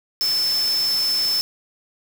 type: tone in noise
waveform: sine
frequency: 5274 Hz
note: E8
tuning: in tune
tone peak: -18 dBFS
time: 0.21-1.41 s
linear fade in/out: 0 ms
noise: white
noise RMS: -31 dBFS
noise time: 0.21-1.41 s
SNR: +10 dB
effects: none